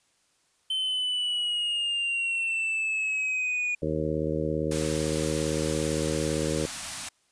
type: exponential sweep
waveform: triangle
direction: down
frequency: 3083 to 2448 Hz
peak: -24 dBFS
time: 0.7-3.75 s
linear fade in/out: 5 ms
type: harmonic tone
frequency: 77.7 Hz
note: D#2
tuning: 2 cents flat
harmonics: 1 / 2 / 3 / 4 / 5 / 6 / 7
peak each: -36 / -32 / -36 / -32 / -34 / -32 / -33 dBFS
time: 3.82-6.66 s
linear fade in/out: 5 ms
type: band-stop noise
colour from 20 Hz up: white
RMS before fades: -34 dBFS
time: 4.71-7.09 s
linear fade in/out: 5 ms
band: 300 to 600 Hz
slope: 48 dB/octave
effects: white hiss -68 dBFS RMS until 7.31 s + resampled to 22050 Hz